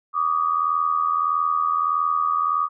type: tone pair together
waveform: sine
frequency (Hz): 1152.4 / 1234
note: D6 / D#6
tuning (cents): -33 / -15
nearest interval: minor second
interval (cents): 118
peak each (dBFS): -22 / -21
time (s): 0.13-2.69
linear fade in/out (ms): 50
effects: none